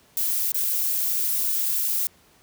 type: noise with dropouts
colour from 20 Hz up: violet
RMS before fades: -24 dBFS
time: 0.17-2.07 s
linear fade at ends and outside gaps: 1 ms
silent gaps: 0.519-0.544 s
effects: pink hiss -57 dBFS RMS until 2.42 s + high-pass 60 Hz 12 dB/octave